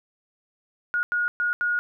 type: tone bursts at uneven times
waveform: sine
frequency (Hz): 1441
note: F#6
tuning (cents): -46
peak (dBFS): -21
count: 4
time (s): 0.94-1.03 / 1.12-1.28 / 1.4-1.53 / 1.61-1.79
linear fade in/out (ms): 0
effects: none